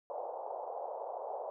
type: band-pass noise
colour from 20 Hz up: pink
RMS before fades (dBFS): -41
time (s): 0.1-1.5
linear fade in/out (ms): 0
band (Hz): 490 to 900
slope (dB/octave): 48
effects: none